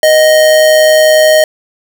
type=tone with amplitude modulation; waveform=square; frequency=622.3 Hz; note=D#5; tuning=in tune; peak=-3 dBFS; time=0.03-1.44 s; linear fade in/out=2 ms; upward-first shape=sine; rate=131 Hz; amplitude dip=35%; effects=none